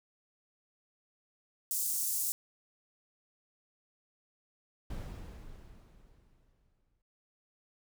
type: high-pass noise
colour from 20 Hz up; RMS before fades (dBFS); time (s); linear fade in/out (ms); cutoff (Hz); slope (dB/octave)
pink; -33; 1.71-2.32; 0; 7000; 24
type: noise with exponential decay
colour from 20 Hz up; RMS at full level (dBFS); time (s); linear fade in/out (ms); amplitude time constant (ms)
brown; -38; 4.9-7.02; 5; 460
effects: none